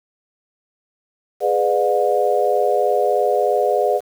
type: chord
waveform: sine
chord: G# diminished seventh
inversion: none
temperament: just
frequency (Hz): 415.3 / 498.4 / 598 / 717.6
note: G#4 / B4 / D5 / F5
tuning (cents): 0 / +16 / +31 / +47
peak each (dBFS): -20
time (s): 1.4-4.01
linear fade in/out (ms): 50
effects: 7-bit